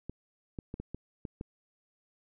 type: clicks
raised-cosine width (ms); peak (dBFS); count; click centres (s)
3; -25; 7; 0.096 / 0.588 / 0.741 / 0.8 / 0.946 / 1.252 / 1.411
effects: none